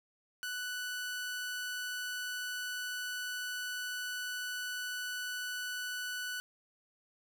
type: tone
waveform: sawtooth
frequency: 1486 Hz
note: F#6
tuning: 7 cents sharp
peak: -33 dBFS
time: 0.43-6.4 s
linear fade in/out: 0 ms
effects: none